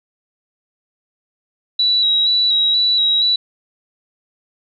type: tone with vibrato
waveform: sine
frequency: 3896 Hz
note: B7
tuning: 24 cents flat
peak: -12 dBFS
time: 1.79-3.36 s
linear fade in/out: 5 ms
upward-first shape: square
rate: 2.1 Hz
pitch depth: 22 cents each way
effects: none